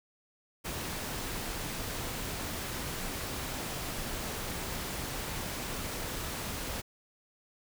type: noise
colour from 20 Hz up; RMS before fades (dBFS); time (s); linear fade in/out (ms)
pink; -37; 0.64-6.82; 20
effects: none